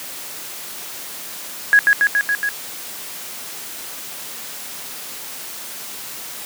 sine tone with echo, 1661.2 Hz, G#6, in tune, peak -7 dBFS, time 1.73-1.79 s, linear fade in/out 0 ms, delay 140 ms, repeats 5, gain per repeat -2 dB, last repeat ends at 2.49 s, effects white hiss -32 dBFS RMS until 6.45 s + high-pass 150 Hz 12 dB/octave

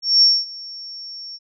sine tone with ADSR envelope, 5480 Hz, F8, 34 cents flat, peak -8 dBFS, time 0.02-1.39 s, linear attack 200 ms, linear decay 230 ms, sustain -23 dB, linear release 40 ms, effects none

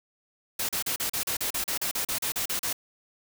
white noise bursts, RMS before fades -29 dBFS, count 16, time 0.59-2.729 s, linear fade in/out 5 ms, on 99 ms, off 37 ms, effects none

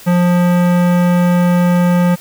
sine tone with hard clipping, 176.6 Hz, F3, 20 cents sharp, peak -11 dBFS, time 0.06-2.16 s, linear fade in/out 20 ms, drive 18 dB, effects white hiss -37 dBFS RMS until 2.2 s

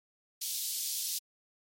pink high-pass noise, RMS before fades -35 dBFS, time 0.41-1.19 s, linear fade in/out 10 ms, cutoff 4000 Hz, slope 24 dB/octave, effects MP3 64 kbps

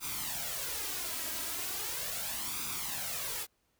white noise with flanger, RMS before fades -37 dBFS, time 0-3.47 s, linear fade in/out 50 ms, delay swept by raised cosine 0.82 to 3.12 ms, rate 0.38 Hz, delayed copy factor +0.65, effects pink hiss -75 dBFS RMS until 3.79 s

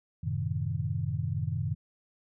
sine chord, F# diminished seventh, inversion none, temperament equal, 92.5 / 110 / 130.81 / 155.56 Hz, F#2 / A2 / C3 / Eb3, 0 / 0 / 0 / 0 cents, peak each -34 dBFS, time 0.23-1.75 s, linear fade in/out 10 ms, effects none

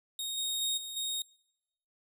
sawtooth tone with level steps, 3729 Hz, A#7, in tune, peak -31 / -28 / -26 / -36 / -29 dBFS, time 0.19-1.22 s, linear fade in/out 2 ms, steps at 0.37 / 0.61 / 0.77 / 0.96 s, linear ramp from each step 10 ms, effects noise-tail reverb RT60 0.9 s tail -25 dB re dry

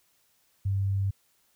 sine tone, 98 Hz, G2, in tune, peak -24 dBFS, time 0.65-1.11 s, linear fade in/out 10 ms, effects white hiss -68 dBFS RMS until 1.55 s

